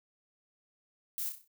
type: noise with echo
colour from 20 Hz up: violet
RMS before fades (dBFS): -36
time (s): 1.18-1.29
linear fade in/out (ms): 0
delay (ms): 31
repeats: 6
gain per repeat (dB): -6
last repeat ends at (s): 1.476
effects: none